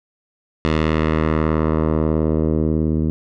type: tone with low-pass filter sweep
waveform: 10% pulse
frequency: 78.5 Hz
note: D#2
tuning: 16 cents sharp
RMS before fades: -18 dBFS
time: 0.65-3.1 s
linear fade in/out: 0 ms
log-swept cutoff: 3500 to 260 Hz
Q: 1
effects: none